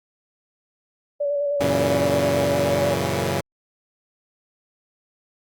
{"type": "tone with vibrato", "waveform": "sine", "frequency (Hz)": 574, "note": "D5", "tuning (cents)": -40, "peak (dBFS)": -20, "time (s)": [1.2, 2.94], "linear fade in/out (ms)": 10, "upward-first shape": "square", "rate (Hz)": 9.7, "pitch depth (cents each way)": 21}
{"type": "chord", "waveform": "10% pulse", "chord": "F# dominant seventh", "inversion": "none", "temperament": "equal", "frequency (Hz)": [92.5, 116.54, 138.59, 164.81], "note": ["F#2", "A#2", "C#3", "E3"], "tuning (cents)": [0, 0, 0, 0], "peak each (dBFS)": [-18, -20, -17, -20], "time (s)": [1.6, 3.41], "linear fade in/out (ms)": 10}
{"effects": ["Opus 48 kbps"]}